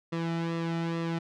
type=tone with flanger; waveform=sawtooth; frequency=166.6 Hz; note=E3; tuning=19 cents sharp; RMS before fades=-31 dBFS; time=0.12-1.19 s; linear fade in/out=10 ms; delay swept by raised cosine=1.3 to 1.86 ms; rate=2.3 Hz; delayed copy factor=-0.7; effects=low-pass 4000 Hz 12 dB/octave